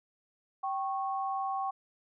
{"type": "tone pair together", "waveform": "sine", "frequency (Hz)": [777, 1098.8], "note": ["G5", "C#6"], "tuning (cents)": [-16, -16], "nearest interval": "tritone", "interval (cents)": 600, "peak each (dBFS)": [-32, -35], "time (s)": [0.63, 1.71], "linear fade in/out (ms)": 10, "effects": []}